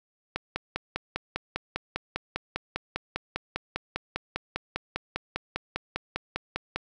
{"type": "click train", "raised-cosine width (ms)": 0.3, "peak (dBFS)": -13, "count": 33, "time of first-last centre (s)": [0.36, 6.76], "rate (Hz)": 5, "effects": []}